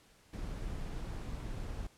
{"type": "noise", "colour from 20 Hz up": "brown", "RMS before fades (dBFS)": -40, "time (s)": [0.33, 1.87], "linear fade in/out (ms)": 5, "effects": ["pink hiss -64 dBFS RMS until 1.97 s", "low-pass 11000 Hz 12 dB/octave"]}